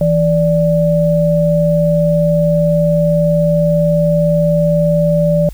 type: tone pair together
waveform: sine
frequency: 164.15 / 586 Hz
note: E3 / D5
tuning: -7 / -4 cents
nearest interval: octave + minor seventh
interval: 2203 cents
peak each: -12 dBFS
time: 0.01-5.49 s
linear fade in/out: 2 ms
effects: added 50 Hz sine -27 dBFS peak until 5.53 s + white hiss -45 dBFS RMS until 5.53 s